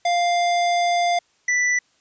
square tone pair in turn, 698.5 / 1975.7 Hz, F5 / B6, 0 / 0 cents, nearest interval octave + tritone, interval 1800 cents, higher second, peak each -18 dBFS, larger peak neither, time 0.05-1.19 / 1.48-1.79 s, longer first, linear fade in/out 5 ms, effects white hiss -62 dBFS RMS until 2 s + resampled to 16000 Hz

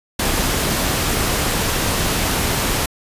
pink noise, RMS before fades -19 dBFS, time 0.19-2.86 s, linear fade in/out 5 ms, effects resampled to 32000 Hz

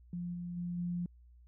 sine tone with level steps, 175.1 Hz, F3, 5 cents sharp, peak -36 / -38 / -35 / -33 dBFS, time 0.13-1.06 s, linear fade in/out 2 ms, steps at 0.33 / 0.56 / 0.77 s, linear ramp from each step 20 ms, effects added 60 Hz sine -56 dBFS peak until 1.47 s

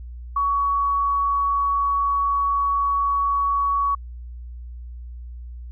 sine tone, 1124 Hz, C#6, 24 cents sharp, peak -18 dBFS, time 0.36-3.95 s, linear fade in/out 5 ms, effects added 60 Hz sine -33 dBFS peak until 5.71 s

